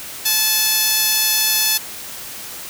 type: tone with band-pass filter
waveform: 10% pulse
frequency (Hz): 868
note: A5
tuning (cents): -24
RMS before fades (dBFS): -17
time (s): 0.25-1.78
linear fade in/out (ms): 10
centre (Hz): 10000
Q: 1.3
effects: white hiss -32 dBFS RMS until 2.69 s